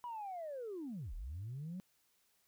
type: linear two-way sweep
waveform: sine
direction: down then up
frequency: 987.8 to 33.77 to 191.5 Hz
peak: -40 dBFS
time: 0.04-1.8 s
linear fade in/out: 0 ms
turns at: 1.14 s
effects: tanh soft clip ceiling -38 dBFS + white hiss -75 dBFS RMS until 2.47 s